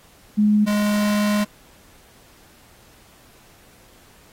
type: tone pair in turn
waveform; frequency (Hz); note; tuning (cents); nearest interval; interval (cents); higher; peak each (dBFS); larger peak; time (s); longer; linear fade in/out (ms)
sine / square; 209.9 / 207.8; G#3 / G#3; +19 / +1; unison; 18; first; -13 / -18; first; 0.37-0.66 / 0.66-1.45; second; 20
effects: pink hiss -52 dBFS RMS until 4.32 s + AAC 48 kbps